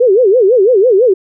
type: tone with vibrato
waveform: sine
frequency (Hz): 440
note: A4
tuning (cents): 0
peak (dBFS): -5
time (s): 0-1.14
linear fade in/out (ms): 10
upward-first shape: sine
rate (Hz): 6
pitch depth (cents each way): 280
effects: none